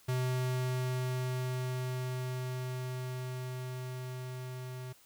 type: tone with level ramp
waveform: square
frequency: 127.4 Hz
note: C3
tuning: 46 cents flat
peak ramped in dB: -30 to -41 dBFS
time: 0.08-4.93 s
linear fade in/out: 10 ms
effects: white hiss -62 dBFS RMS until 5.05 s